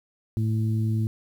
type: harmonic tone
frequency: 110 Hz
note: A2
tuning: in tune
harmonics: 1 / 2 / 3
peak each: -22 / -30 / -36 dBFS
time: 0.37-1.07 s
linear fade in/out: 0 ms
effects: 9-bit